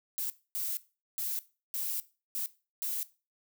violet noise bursts at uneven times, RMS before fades -34 dBFS, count 6, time 0.18-0.3 / 0.55-0.77 / 1.18-1.39 / 1.74-2 / 2.35-2.46 / 2.82-3.03 s, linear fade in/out 0 ms, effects noise-tail reverb RT60 0.3 s tail -17 dB re dry

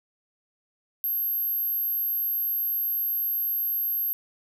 sine tone, 12544 Hz, G9, in tune, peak -24 dBFS, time 1.04-4.13 s, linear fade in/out 0 ms, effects none

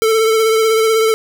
square tone with vibrato, 443.4 Hz, A4, 13 cents sharp, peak -11 dBFS, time 0.02-1.14 s, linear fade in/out 0 ms, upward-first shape triangle, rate 16 Hz, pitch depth 32 cents each way, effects none

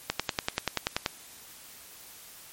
click train, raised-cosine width 0.2 ms, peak -8 dBFS, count 11, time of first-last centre 0.1-1.062 s, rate 10.4 Hz, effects white hiss -49 dBFS RMS until 2.52 s + MP3 64 kbps

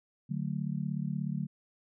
sine chord, D major, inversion none, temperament just, 146.83 / 183.54 / 220.2 Hz, D3 / F#3 / A3, 0 / -14 / +2 cents, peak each -34 / -35 / -38 dBFS, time 0.29-1.47 s, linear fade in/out 20 ms, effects none

